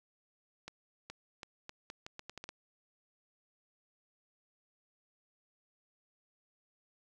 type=accelerating click train; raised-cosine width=0.2 ms; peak=-27 dBFS; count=11; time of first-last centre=0.68-2.491 s; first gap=420 ms; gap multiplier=0.79; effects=none